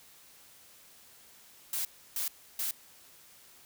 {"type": "noise bursts", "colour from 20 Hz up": "blue", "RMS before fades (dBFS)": -33, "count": 3, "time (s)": [1.73, 2.71], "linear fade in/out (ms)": 2, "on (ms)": 120, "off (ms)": 310, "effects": ["white hiss -57 dBFS RMS until 3.65 s"]}